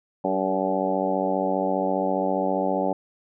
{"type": "harmonic tone with a mistuned harmonic", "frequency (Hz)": 94.9, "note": "F#2", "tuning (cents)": 44, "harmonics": [2, 3, 4, 5, 6, 7, 8, 9], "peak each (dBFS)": [-30, -29, -31, -31, -27, -32, -29, -31], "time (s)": [0.24, 2.93], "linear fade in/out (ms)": 5, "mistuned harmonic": 4, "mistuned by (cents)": 24, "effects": []}